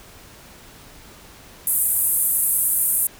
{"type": "band-pass noise", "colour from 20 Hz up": "white", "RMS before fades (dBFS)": -20, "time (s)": [1.67, 3.07], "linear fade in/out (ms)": 2, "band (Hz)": [8900, 14000], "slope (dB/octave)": 48, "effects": ["pink hiss -45 dBFS RMS until 3.19 s"]}